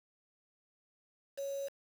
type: tone with quantisation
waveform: sine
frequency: 554.4 Hz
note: C#5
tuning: in tune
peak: -36 dBFS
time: 1.37-1.69 s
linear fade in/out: 20 ms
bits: 8
effects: none